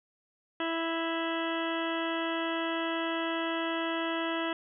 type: harmonic tone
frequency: 329.6 Hz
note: E4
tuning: in tune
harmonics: 1 / 2 / 3 / 4 / 5 / 6 / 8 / 9 / 10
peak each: -33 / -36 / -38 / -39 / -40 / -41 / -42 / -43 / -43 dBFS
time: 0.6-4.53 s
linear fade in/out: 2 ms
effects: none